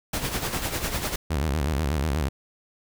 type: noise with tremolo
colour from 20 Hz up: pink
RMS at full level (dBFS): -26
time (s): 0.13-1.16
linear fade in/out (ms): 5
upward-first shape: sine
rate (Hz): 10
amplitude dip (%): 60
type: tone with vibrato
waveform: sawtooth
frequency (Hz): 73.42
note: D2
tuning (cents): 0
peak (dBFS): -19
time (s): 1.3-2.29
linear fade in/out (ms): 10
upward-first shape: square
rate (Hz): 8.2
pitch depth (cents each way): 150
effects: none